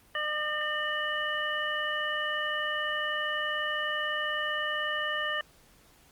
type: harmonic tone with a mistuned harmonic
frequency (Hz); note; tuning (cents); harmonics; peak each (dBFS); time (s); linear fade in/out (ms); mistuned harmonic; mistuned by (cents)
604; D5; +48; 1 / 2 / 3 / 5; -37 / -35 / -31 / -35; 0.15-5.41; 2; 5; -38
effects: pink hiss -60 dBFS RMS until 6.11 s + Opus 32 kbps